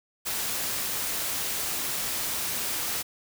white noise, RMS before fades -30 dBFS, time 0.25-3.03 s, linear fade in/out 20 ms, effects none

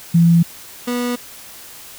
sine / 30% pulse tone pair in turn, 168.9 / 244 Hz, E3 / B3, +42 / -21 cents, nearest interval tritone, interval 637 cents, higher second, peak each -8 / -16 dBFS, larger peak first, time 0.14-0.43 / 0.87-1.16 s, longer neither, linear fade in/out 10 ms, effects white hiss -38 dBFS RMS until 1.98 s

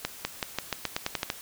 accelerating click train, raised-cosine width 0.2 ms, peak -10 dBFS, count 11, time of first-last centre 0.05-1.301 s, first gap 200 ms, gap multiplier 0.89, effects white hiss -45 dBFS RMS until 1.41 s

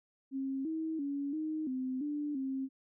sine tone with pitch steps, 268.9 / 319.7 / 282 / 311.6 / 258.3 / 294.4 / 266.8 Hz, C4 / D#4 / C#4 / D#4 / C4 / D4 / C4, +47 / +47 / +30 / +3 / -22 / +4 / +34 cents, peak -33 dBFS, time 0.31-2.69 s, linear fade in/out 50 ms, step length 340 ms, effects none

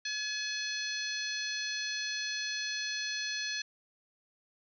harmonic tone, 850 Hz, G#5, 40 cents sharp, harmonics 2 / 3 / 4 / 5 / 6 / 7, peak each -38 / -41 / -42 / -38 / -47 / -42 dBFS, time 0.05-3.62 s, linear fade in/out 5 ms, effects none

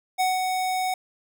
square tone with ADSR envelope, 744 Hz, F#5, 9 cents sharp, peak -20 dBFS, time 0.18-0.94 s, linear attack 24 ms, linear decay 180 ms, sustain -4 dB, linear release 3 ms, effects none

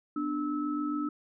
sine tone cluster, 248.4 / 295.7 / 1301 Hz, B3 / D4 / E6, +10 / +12 / -23 cents, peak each -37 / -30 / -37 dBFS, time 0.16-1.09 s, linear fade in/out 5 ms, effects none

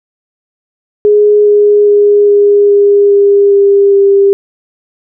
sine tone with pitch steps, 416.7 / 413.8 / 411 / 408.1 / 405.3 / 402.5 / 399.7 / 397 Hz, G#4 / G#4 / G#4 / G#4 / G#4 / G4 / G4 / G4, +6 / -6 / -18 / -30 / -42 / +46 / +34 / +22 cents, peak -3 dBFS, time 1.05-4.33 s, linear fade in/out 0 ms, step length 410 ms, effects none

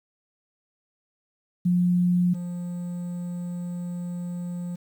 sine / triangle tone pair in turn, 177.8 / 175.86 Hz, F3 / F3, +31 / +12 cents, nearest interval unison, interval 19 cents, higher first, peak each -18 / -27 dBFS, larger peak first, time 1.65-2.34 / 2.34-4.76 s, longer second, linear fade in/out 10 ms, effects 9-bit

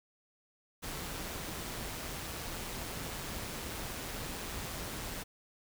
pink noise with amplitude modulation, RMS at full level -39 dBFS, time 0.82-5.24 s, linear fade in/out 20 ms, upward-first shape sine, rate 170 Hz, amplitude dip 35%, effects none

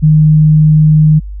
sine tone, 154.3 Hz, D#3, 14 cents flat, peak -3 dBFS, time 0.02-1.2 s, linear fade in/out 20 ms, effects added 50 Hz sine -21 dBFS peak until 1.4 s

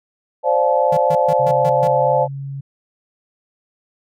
sine chord, D minor seventh, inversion third, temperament equal with one note detuned, 523.3 / 587.3 / 698.5 / 864.9 Hz, C5 / D5 / F5 / A5, 0 / 0 / 0 / -30 cents, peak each -17 / -18 / -21 / -18 dBFS, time 0.43-2.28 s, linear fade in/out 50 ms
square tone bursts, 155.56 Hz, D#3, in tune, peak -24 dBFS, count 6, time 0.92-1.876 s, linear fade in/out 5 ms, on 51 ms, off 130 ms
sine tone with pitch glide, 136 to 137.98 Hz, C#3 to C#3, -33 to -8 cents, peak -25 dBFS, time 1.39-2.61 s, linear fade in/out 10 ms, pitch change +25 cents, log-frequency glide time 1.89-2.13 s
effects none

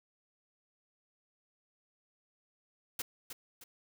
white noise with echo, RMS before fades -36 dBFS, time 2.99-3.02 s, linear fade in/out 5 ms, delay 310 ms, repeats 2, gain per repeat -8 dB, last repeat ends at 3.64 s, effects none

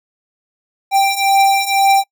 square beating tone pair, 784 / 786 Hz, G5 / G5, 0 / +4 cents, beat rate 2 Hz, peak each -16 / -13 dBFS, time 0.91-2.04 s, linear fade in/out 50 ms, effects noise-tail reverb RT60 0.1 s tail -24 dB re dry

